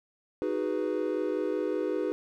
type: chord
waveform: triangle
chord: G# minor seventh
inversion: second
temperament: equal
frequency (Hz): 311.1 / 370 / 415.3 / 493.9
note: D#4 / F#4 / G#4 / B4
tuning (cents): 0 / 0 / 0 / 0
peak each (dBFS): -31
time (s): 0.42-2.12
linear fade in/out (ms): 0
effects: none